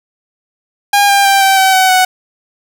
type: tone with pitch steps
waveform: sawtooth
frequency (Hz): 810 / 798.4 / 786.9 / 775.7 / 764.5 / 753.6 / 742.8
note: G#5 / G5 / G5 / G5 / G5 / F#5 / F#5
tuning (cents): -43 / +32 / +6 / -18 / -44 / +32 / +7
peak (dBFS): -3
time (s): 0.93-2.05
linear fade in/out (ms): 5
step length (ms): 160
effects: none